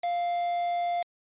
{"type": "tone with quantisation", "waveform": "triangle", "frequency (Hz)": 698.5, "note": "F5", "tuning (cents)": 0, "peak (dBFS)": -24, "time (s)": [0.03, 1.03], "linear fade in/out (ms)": 10, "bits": 6, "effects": ["resampled to 8000 Hz"]}